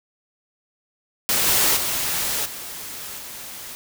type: noise with level steps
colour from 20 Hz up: white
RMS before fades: -20 / -18 / -24 / -34 / -36 dBFS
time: 1.29-3.75 s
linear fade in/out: 0 ms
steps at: 1.46 / 1.76 / 2.45 / 3.18 s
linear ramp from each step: 10 ms
effects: none